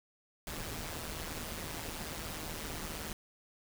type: noise with amplitude modulation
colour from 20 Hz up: pink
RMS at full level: -38 dBFS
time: 0.47-3.13 s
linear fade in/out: 2 ms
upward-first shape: sine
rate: 158 Hz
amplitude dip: 70%
effects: none